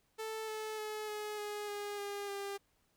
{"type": "tone with pitch steps", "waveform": "sawtooth", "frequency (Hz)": [440, 433.9, 428, 422.1, 416.3, 410.5, 404.9, 399.3], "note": ["A4", "A4", "A4", "G#4", "G#4", "G#4", "G#4", "G4"], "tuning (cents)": [0, -24, -48, 28, 4, -20, -44, 32], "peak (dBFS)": -35, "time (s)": [0.18, 2.58], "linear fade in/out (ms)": 20, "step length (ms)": 300, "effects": ["pink hiss -75 dBFS RMS until 2.96 s"]}